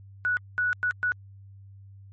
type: tone bursts at uneven times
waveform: sine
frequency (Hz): 1472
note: F#6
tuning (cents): -9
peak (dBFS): -22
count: 4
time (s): 0.25-0.37 / 0.58-0.73 / 0.83-0.91 / 1.03-1.12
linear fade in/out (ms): 0
effects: added 98 Hz sine -45 dBFS peak until 2.12 s + MP3 32 kbps